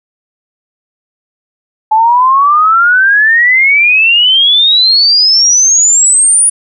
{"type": "exponential sweep", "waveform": "sine", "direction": "up", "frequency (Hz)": [857, 9810], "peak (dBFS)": -4, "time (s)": [1.91, 6.5], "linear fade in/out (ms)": 10, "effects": []}